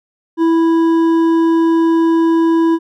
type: tone with hard clipping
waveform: sine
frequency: 329.3 Hz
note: E4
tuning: 2 cents flat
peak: -11 dBFS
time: 0.37-2.79 s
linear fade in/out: 50 ms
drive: 7 dB
effects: none